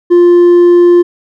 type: tone with hard clipping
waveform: sine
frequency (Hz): 350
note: F4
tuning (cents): +4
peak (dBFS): -3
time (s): 0.1-1.03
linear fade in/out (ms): 20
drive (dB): 2
effects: none